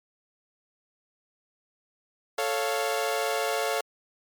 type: chord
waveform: sawtooth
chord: A augmented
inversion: none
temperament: equal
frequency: 440 / 554.4 / 698.5 Hz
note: A4 / C#5 / E#5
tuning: 0 / 0 / 0 cents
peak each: -26 dBFS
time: 2.38-3.81 s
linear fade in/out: 5 ms
effects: MP3 96 kbps